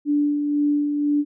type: tone with tremolo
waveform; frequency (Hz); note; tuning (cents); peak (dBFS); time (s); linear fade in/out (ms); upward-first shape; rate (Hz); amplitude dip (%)
sine; 292.2; D4; -9; -16; 0.05-1.25; 50; sine; 2; 40
effects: none